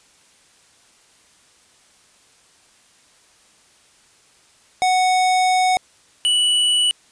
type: tone pair in turn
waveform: square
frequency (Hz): 740 / 2954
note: F#5 / F#7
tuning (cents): 0 / -3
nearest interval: 2 octaves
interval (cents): 2397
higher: second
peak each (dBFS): -15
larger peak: neither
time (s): 4.82-5.77 / 6.25-6.91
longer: first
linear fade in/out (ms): 0
effects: white hiss -54 dBFS RMS until 7.11 s + resampled to 22050 Hz